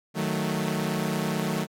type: chord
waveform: sawtooth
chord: D# diminished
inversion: none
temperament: equal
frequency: 155.56 / 185 / 220 Hz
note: D#3 / F#3 / A3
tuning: 0 / 0 / 0 cents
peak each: -26 / -26 / -26 dBFS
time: 0.14-1.67 s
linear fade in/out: 50 ms
effects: AAC 64 kbps